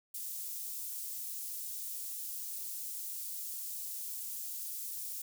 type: high-pass noise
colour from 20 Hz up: white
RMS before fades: -41 dBFS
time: 0.14-5.22 s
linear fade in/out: 5 ms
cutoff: 7800 Hz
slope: 12 dB/octave
effects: none